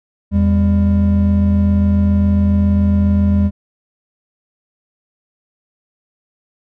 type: tone pair together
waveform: triangle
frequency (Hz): 82.57 / 200.4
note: E2 / G3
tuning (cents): +3 / +38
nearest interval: octave + minor third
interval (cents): 1535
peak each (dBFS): -11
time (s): 0.31-3.51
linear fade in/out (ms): 50
effects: none